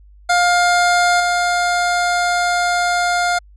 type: tone with level steps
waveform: 25% pulse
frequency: 706 Hz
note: F5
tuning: 19 cents sharp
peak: -8 / -11 dBFS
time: 0.29-3.39 s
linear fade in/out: 10 ms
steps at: 1.2 s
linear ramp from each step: 2 ms
effects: added 50 Hz sine -42 dBFS peak until 3.56 s + resampled to 22050 Hz